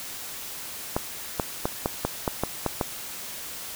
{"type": "clicks", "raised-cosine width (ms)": 1, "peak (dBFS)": -9, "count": 9, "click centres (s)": [0.965, 1.398, 1.655, 1.859, 2.05, 2.278, 2.436, 2.663, 2.812], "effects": ["white hiss -37 dBFS RMS until 3.75 s"]}